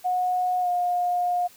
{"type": "tone with pitch glide", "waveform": "sine", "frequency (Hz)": [728, 712.2], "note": ["F#5", "F5"], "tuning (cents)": [-28, 34], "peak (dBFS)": -21, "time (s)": [0.04, 1.48], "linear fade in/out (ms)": 20, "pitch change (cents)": -38, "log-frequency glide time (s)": [0.61, 0.68], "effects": ["white hiss -52 dBFS RMS until 1.56 s"]}